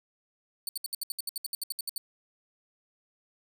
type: tone bursts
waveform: 15% pulse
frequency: 4475 Hz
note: C#8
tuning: 16 cents sharp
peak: -24 dBFS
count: 16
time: 0.67-1.98 s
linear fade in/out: 2 ms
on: 20 ms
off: 66 ms
effects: none